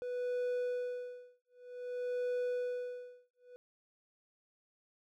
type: tone with tremolo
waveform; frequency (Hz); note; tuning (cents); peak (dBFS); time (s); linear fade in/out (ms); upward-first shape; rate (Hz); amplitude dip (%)
triangle; 493.9; B4; 0; -30; 0.02-3.56; 0; sine; 0.53; 100
effects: none